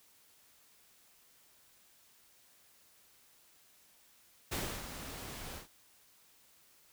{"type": "noise with ADSR envelope", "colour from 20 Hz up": "pink", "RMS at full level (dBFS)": -36, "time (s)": [4.51, 5.68], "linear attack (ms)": 15, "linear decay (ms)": 290, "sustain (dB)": -9, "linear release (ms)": 130, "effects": ["white hiss -65 dBFS RMS until 6.92 s"]}